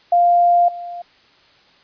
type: tone with level steps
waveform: sine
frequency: 698.5 Hz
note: F5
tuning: in tune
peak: -10 / -27 dBFS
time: 0.12-1.02 s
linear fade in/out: 5 ms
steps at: 0.68 s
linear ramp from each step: 5 ms
effects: white hiss -52 dBFS RMS until 1.83 s + resampled to 11025 Hz